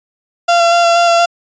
35% pulse tone with vibrato, 685 Hz, F5, 34 cents flat, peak -6 dBFS, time 0.48-1.26 s, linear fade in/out 10 ms, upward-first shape square, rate 4.2 Hz, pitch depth 12 cents each way, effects resampled to 16000 Hz

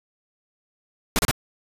pink noise bursts, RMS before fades -20 dBFS, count 3, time 1.16-1.311 s, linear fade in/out 0 ms, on 29 ms, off 32 ms, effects resampled to 32000 Hz

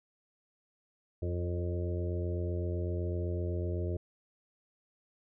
harmonic tone with a mistuned harmonic, 87.9 Hz, F2, 12 cents sharp, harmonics 1 / 2 / 3 / 4 / 5 / 6 / 7, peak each -32 / -43 / -48 / -39 / -43 / -47 / -45 dBFS, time 1.22-3.97 s, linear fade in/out 5 ms, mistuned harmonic 6, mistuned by +22 cents, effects none

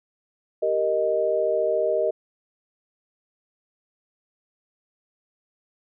sine chord, Eb major, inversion first, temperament equal, 392 / 466.2 / 622.3 Hz, G4 / Bb4 / Eb5, 0 / 0 / 0 cents, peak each -27 / -25 / -22 dBFS, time 0.62-2.11 s, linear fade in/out 10 ms, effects none

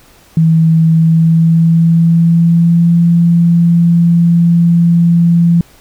sine tone with pitch glide, 162.1 to 170.06 Hz, E3 to F3, -29 to -46 cents, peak -5 dBFS, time 0.37-5.61 s, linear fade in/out 2 ms, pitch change +83 cents, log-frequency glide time 0.91-2.94 s, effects pink hiss -44 dBFS RMS until 5.8 s

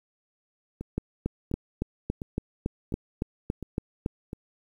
two click trains, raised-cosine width 3 ms, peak -14 / -22 dBFS, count 12 / 6, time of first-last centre 0.98-4.061 / 0.81-4.331 s, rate 3.57 / 1.42 Hz, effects 9-bit

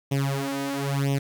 sawtooth tone with flanger, 138.59 Hz, C#3, in tune, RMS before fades -26 dBFS, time 0.11-1.19 s, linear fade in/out 10 ms, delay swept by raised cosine 0.33 to 4.03 ms, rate 1 Hz, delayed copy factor +0.95, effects 9-bit

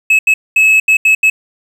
triangle tone bursts at uneven times, 2585 Hz, E7, 34 cents flat, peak -4 dBFS, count 6, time 0.1-0.19 / 0.27-0.34 / 0.56-0.8 / 0.88-0.97 / 1.05-1.15 / 1.23-1.3 s, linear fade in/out 5 ms, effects 7-bit

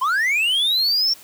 triangle linear sweep, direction up, 987.8 to 5530 Hz, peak -15 dBFS, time 0.01-1.14 s, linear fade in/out 10 ms, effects white hiss -45 dBFS RMS until 1.23 s

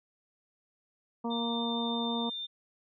harmonic tone, 233.4 Hz, A#3, 2 cents sharp, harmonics 1 / 2 / 3 / 4 / 5, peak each -32 / -38 / -41 / -38 / -45 dBFS, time 1.24-2.3 s, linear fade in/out 10 ms
sine tone, 3603 Hz, A7, 40 cents sharp, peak -35 dBFS, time 1.3-2.47 s, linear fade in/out 20 ms
effects none

